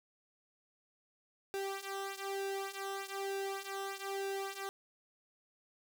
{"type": "tone with flanger", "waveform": "sawtooth", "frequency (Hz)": 392, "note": "G4", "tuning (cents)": 0, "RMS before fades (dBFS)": -40, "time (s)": [1.54, 4.69], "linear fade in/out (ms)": 0, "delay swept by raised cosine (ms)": [1.6, 3], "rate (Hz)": 1.1, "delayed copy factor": -0.8, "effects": []}